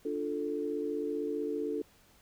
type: chord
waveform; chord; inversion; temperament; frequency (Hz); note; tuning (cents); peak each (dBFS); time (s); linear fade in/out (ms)
sine; D minor; none; equal; 293.7 / 349.2 / 440; D4 / F4 / A4; 0 / 0 / 0; -36 / -38 / -34; 0.05-1.82; 5
effects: pink hiss -63 dBFS RMS until 2.21 s